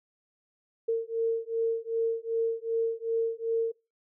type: beating tone pair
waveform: sine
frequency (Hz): 454.5 / 457.1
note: A#4 / A#4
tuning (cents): -44 / -34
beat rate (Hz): 2.6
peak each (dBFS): -29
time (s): 0.88-3.72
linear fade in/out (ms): 10
effects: noise-tail reverb RT60 0.3 s tail -24 dB re dry